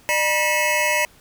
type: tone cluster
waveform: square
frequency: 602 / 962 / 1953 / 2163 / 2594 Hz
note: D5 / B5 / B6 / C#7 / E7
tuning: +43 / -46 / -20 / -43 / -28 cents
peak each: -25 dBFS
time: 0.09-1.05 s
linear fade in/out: 0 ms
effects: pink hiss -52 dBFS RMS until 1.2 s